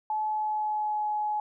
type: tone with pitch glide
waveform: sine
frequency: 859 to 844.7 Hz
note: A5 to G#5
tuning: -42 to +29 cents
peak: -26 dBFS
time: 0.1-1.4 s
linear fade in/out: 2 ms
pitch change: -29 cents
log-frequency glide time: 0.22-1.08 s
effects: none